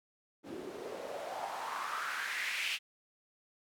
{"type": "noise with band-pass filter sweep", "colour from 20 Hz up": "white", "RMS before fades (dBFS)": -39, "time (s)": [0.43, 2.79], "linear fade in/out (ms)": 50, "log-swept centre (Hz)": [290, 2800], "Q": 3.8, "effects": []}